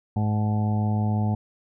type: harmonic tone with a mistuned harmonic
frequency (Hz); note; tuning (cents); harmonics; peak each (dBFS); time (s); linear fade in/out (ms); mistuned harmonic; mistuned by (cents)
106; G#2; +36; 1 / 2 / 3 / 4 / 5 / 6 / 7 / 8; -22 / -26 / -40 / -42 / -43 / -42 / -35 / -38; 0.16-1.35; 5; 8; +32
effects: none